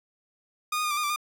sawtooth tone with pitch steps, 1226 / 1235 / 1218 / 1174 / 1221 / 1172 / 1213 Hz, D#6 / D#6 / D#6 / D6 / D#6 / D6 / D#6, -26 / -13 / -37 / -1 / -33 / -4 / -44 cents, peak -22 dBFS, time 0.72-1.161 s, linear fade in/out 5 ms, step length 63 ms, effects none

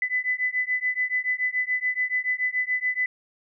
sine beating tone pair, 2000 / 2007 Hz, B6 / B6, +21 / +27 cents, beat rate 7 Hz, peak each -26 dBFS, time 0.02-3.06 s, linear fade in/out 2 ms, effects none

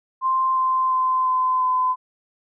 sine tone with pitch steps, 1046.5 / 1039.3 / 1032.1 / 1025 / 1017.9 Hz, C6 / C6 / C6 / C6 / C6, 0 / -12 / -24 / -36 / -48 cents, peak -17 dBFS, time 0.21-1.96 s, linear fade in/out 50 ms, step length 350 ms, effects none

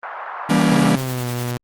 white band-pass noise, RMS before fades -30 dBFS, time 0.03-0.91 s, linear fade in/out 2 ms, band 700 to 1400 Hz, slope 24 dB/octave
45% pulse chord, E diminished seventh, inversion none, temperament just, 164.81 / 197.78 / 237.3 / 284.8 Hz, E3 / G3 / Bb3 / Db4, 0 / +16 / +31 / +47 cents, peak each -19 / -18 / -18 / -20 dBFS, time 0.49-0.96 s, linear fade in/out 10 ms
sawtooth tone with pitch glide, 136.6 to 121.7 Hz, C#3 to B2, -25 to -25 cents, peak -18 dBFS, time 0.72-1.57 s, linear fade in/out 0 ms, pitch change -200 cents, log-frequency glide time 0.87-1.28 s
white noise with tremolo, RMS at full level -33 dBFS, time 0.78-1.51 s, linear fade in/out 0 ms, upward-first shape sine, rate 10 Hz, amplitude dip 60%
effects Opus 24 kbps

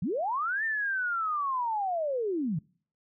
sine linear two-way sweep, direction up then down, 138.59 to 1817 to 138.59 Hz, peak -27 dBFS, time 0.02-2.59 s, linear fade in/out 5 ms, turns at 0.64 s, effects noise-tail reverb RT60 0.5 s tail -26 dB re dry

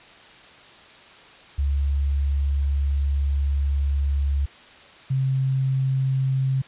sine tone pair in turn, 70 / 133.02 Hz, C#2 / C3, +18 / +29 cents, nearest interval major seventh, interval 1111 cents, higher second, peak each -19 dBFS, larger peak neither, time 1.58-4.46 / 5.1-6.62 s, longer first, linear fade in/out 10 ms, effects white hiss -47 dBFS RMS until 6.67 s + resampled to 8000 Hz

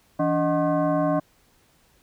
sine tone with frequency modulation, 165.4 Hz, E3, 6 cents sharp, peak -19 dBFS, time 0.19-1.2 s, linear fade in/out 10 ms, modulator 453 Hz, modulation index 1.7, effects pink hiss -61 dBFS RMS until 2.02 s

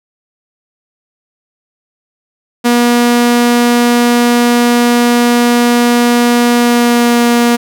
sawtooth tone with pitch glide, 240 to 237.9 Hz, B3 to A#3, -49 to +35 cents, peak -3 dBFS, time 2.64-7.57 s, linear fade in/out 20 ms, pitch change -16 cents, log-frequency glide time 6.57-7.22 s, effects none

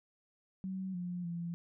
sine tone with pitch steps, 189.1 / 177.5 / 170.7 Hz, F#3 / F3 / F3, +38 / +28 / -39 cents, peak -36 dBFS, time 0.64-1.54 s, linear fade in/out 0 ms, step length 300 ms, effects none

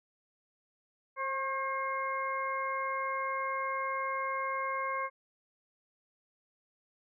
harmonic tone with a mistuned harmonic, 533 Hz, C5, 32 cents sharp, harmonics 1 / 2 / 3 / 4, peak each -39 / -33 / -42 / -39 dBFS, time 1.16-5.1 s, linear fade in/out 50 ms, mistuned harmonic 2, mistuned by +24 cents, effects none

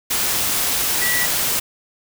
sine tone in noise, 1949 Hz, B6, 23 cents flat, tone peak -20 dBFS, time 1.01-1.26 s, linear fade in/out 10 ms, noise white, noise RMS -20 dBFS, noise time 0.1-1.6 s, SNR -3 dB, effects none

